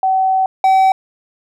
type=tone pair in turn; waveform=sine / triangle; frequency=760 / 764.2 Hz; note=F#5 / G5; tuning=+46 / -44 cents; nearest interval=unison; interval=10 cents; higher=second; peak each=-11 / -6 dBFS; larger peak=second; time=0.03-0.46 / 0.64-0.92 s; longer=first; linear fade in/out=2 ms; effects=none